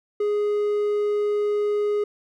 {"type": "tone", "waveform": "triangle", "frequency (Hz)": 415.3, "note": "G#4", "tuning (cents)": 0, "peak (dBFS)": -18, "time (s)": [0.2, 2.04], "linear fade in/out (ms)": 5, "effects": []}